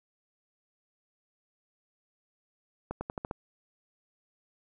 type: accelerating click train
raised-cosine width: 1 ms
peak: -20 dBFS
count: 6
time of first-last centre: 2.91-3.311 s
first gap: 100 ms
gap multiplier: 0.89
effects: none